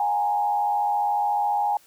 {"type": "tone with frequency modulation", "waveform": "sine", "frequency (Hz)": 824, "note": "G#5", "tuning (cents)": -14, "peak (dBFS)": -20, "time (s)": [0, 1.77], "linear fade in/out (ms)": 2, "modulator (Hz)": 94.1, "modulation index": 0.67, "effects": ["white hiss -56 dBFS RMS until 1.86 s"]}